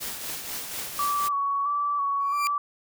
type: noise with tremolo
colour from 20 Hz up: white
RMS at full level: -32 dBFS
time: 0-1.29 s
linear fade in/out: 20 ms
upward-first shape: triangle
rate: 4.1 Hz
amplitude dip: 50%
type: tone with vibrato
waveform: sine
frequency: 1139 Hz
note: C#6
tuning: 47 cents sharp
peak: -23 dBFS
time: 0.99-2.58 s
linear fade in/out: 2 ms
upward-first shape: square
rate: 1.5 Hz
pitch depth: 30 cents each way
type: tone with exponential growth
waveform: sawtooth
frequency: 2373 Hz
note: D7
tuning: 17 cents sharp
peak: -21 dBFS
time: 2.2-2.47 s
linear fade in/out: 0 ms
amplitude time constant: 58 ms
effects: none